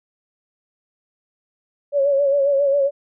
sine tone with vibrato, 560 Hz, C#5, 18 cents sharp, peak -14 dBFS, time 1.92-2.91 s, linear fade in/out 50 ms, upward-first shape sine, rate 7.4 Hz, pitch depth 52 cents each way, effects none

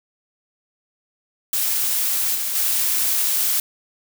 blue noise with level steps, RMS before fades -21 / -24 / -20 dBFS, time 1.53-3.6 s, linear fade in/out 2 ms, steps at 2.35 / 2.55 s, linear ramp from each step 5 ms, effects none

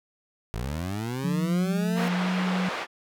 20% pulse linear sweep, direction up, 52.3 to 240 Hz, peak -24 dBFS, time 0.54-2.08 s, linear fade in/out 0 ms
sine tone with pitch glide, 178.1 to 183.74 Hz, F3 to F#3, +34 to -12 cents, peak -24 dBFS, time 1.24-2.69 s, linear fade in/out 5 ms, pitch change +54 cents, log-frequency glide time 2.08-2.29 s
pink band-pass noise, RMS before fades -32 dBFS, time 1.95-2.87 s, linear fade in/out 50 ms, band 520 to 2700 Hz, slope 12 dB/octave
effects none

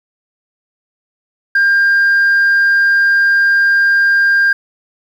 sine tone, 1600 Hz, G6, 35 cents sharp, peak -6 dBFS, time 1.55-4.53 s, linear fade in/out 5 ms, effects tanh soft clip ceiling -6 dBFS + 7-bit

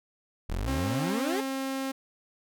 30% pulse exponential sweep, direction up, 36.24 to 440 Hz, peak -26 dBFS, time 0.49-1.41 s, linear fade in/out 10 ms
sawtooth tone, 267.9 Hz, C4, 41 cents sharp, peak -26 dBFS, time 0.67-1.92 s, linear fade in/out 10 ms
effects none

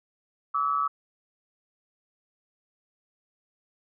sine tone pair together, 1151 / 1292 Hz, D6 / E6, -35 / -35 cents, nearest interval major second, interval 200 cents, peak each -26 dBFS, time 0.54-0.88 s, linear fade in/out 10 ms, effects none

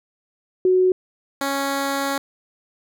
sine / 10% pulse tone pair in turn, 369.6 / 276.6 Hz, F#4 / C#4, -2 / -4 cents, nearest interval perfect fourth, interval 502 cents, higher first, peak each -13 dBFS, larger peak neither, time 0.65-0.92 / 1.41-2.18 s, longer second, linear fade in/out 2 ms, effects none

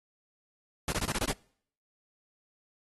pink noise bursts, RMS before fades -31 dBFS, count 7, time 0.88-1.318 s, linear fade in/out 2 ms, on 42 ms, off 24 ms, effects noise-tail reverb RT60 0.6 s tail -25 dB re dry + AAC 32 kbps

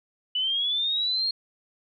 sine linear sweep, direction up, 2960 to 4280 Hz, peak -23 dBFS, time 0.35-1.31 s, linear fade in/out 5 ms, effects none

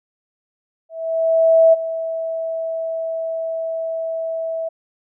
sine tone with ADSR envelope, 653 Hz, E5, 17 cents flat, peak -7 dBFS, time 0.89-4.69 s, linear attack 840 ms, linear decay 20 ms, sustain -14 dB, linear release 10 ms, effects none

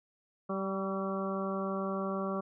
harmonic tone with a mistuned harmonic, 193.7 Hz, G3, 20 cents flat, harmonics 1 / 2 / 3 / 4 / 5 / 6 / 7, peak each -35 / -38 / -38 / -45 / -49 / -39 / -45 dBFS, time 0.49-2.41 s, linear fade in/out 10 ms, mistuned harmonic 6, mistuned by -26 cents, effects none

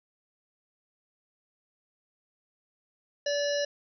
harmonic tone, 577 Hz, D5, 31 cents flat, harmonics 1 / 3 / 5 / 7 / 9 / 10, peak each -27 / -36 / -40 / -39 / -38 / -40 dBFS, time 3.26-3.65 s, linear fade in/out 5 ms, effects none

